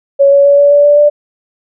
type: tone with pitch steps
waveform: sine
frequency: 557 / 562.2 / 567.4 / 572.7 / 578 / 583.3 / 588.8 Hz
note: C#5 / C#5 / C#5 / D5 / D5 / D5 / D5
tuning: +8 / +24 / +40 / -44 / -28 / -12 / +4 cents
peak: -3 dBFS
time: 0.19-1.1 s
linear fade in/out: 20 ms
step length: 130 ms
effects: none